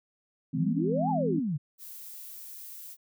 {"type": "chord", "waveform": "sine", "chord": "E augmented", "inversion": "none", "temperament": "just", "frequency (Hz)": [164.81, 206, 257.5], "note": ["E3", "G#3", "B#3"], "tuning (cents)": [0, -14, -28], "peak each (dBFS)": [-30, -35, -31], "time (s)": [0.53, 1.4], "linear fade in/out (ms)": 10}
{"type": "exponential two-way sweep", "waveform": "sine", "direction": "up then down", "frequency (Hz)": [134.2, 880, 134.2], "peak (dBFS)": -27, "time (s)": [0.56, 1.58], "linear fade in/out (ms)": 20, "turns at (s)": 1.1}
{"type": "noise", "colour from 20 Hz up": "violet", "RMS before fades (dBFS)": -44, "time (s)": [1.78, 2.97], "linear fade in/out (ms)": 50}
{"effects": []}